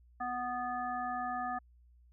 harmonic tone, 246.9 Hz, B3, in tune, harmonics 1 / 3 / 5 / 7, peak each -44 / -36 / -39 / -44 dBFS, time 0.2-1.59 s, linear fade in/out 10 ms, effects added 60 Hz sine -59 dBFS peak until 2.12 s

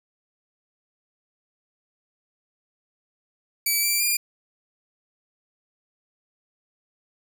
5% pulse tone with pitch steps, 2301 / 2340 / 2404 Hz, D7 / D7 / D7, -36 / -7 / +40 cents, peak -11 dBFS, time 3.66-4.17 s, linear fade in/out 5 ms, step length 170 ms, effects none

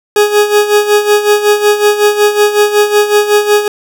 40% pulse tone with tremolo, 416.2 Hz, G#4, 4 cents sharp, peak -3 dBFS, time 0.16-3.68 s, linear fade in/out 2 ms, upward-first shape sine, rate 5.4 Hz, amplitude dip 70%, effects none

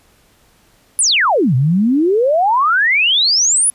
sine exponential two-way sweep, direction down then up, 10548 to 120.8 to 10548 Hz, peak -10 dBFS, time 0.99-3.7 s, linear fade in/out 0 ms, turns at 1.55 s, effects pink hiss -53 dBFS RMS until 3.74 s + resampled to 32000 Hz

